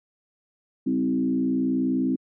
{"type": "tone with frequency modulation", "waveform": "sine", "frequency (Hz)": 260.2, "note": "C4", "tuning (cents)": -9, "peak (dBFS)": -20, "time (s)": [0.86, 2.16], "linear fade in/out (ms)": 10, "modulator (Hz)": 59.5, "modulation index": 1, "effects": ["high-pass 150 Hz 12 dB/octave"]}